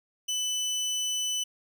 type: tone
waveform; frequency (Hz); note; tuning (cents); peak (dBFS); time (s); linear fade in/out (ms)
25% pulse; 3000; F#7; +23; -24; 0.28-1.44; 10
effects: none